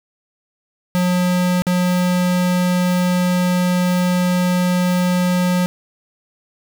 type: tone with dropouts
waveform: square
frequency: 179.9 Hz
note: F#3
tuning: 48 cents flat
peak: -15 dBFS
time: 0.95-5.66 s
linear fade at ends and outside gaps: 0 ms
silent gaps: 1.62-1.668 s
effects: none